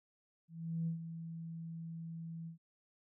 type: tone with ADSR envelope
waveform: sine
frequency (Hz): 164.81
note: E3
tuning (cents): 0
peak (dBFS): -32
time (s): 0.48-2.58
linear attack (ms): 390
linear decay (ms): 110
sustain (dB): -10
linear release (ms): 110
effects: tanh soft clip ceiling -28 dBFS